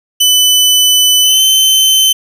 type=tone with pitch glide; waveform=sawtooth; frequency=3000 to 3072 Hz; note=F#7 to G7; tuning=+23 to -36 cents; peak=-3 dBFS; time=0.2-2.13 s; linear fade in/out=10 ms; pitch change=+41 cents; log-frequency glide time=1.22-1.42 s; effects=none